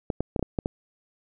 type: clicks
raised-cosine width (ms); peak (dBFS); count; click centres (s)
2; -12; 7; 0.102 / 0.206 / 0.362 / 0.394 / 0.427 / 0.588 / 0.659
effects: none